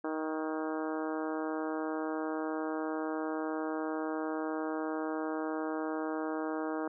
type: harmonic tone with a mistuned harmonic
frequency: 157 Hz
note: D#3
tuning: 16 cents sharp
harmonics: 2 / 3 / 4 / 5 / 6 / 7 / 8 / 9 / 10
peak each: -35 / -39 / -41 / -43 / -45 / -46 / -47 / -48 / -49 dBFS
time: 0.04-6.88 s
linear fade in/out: 5 ms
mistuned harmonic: 10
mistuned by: +31 cents
effects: none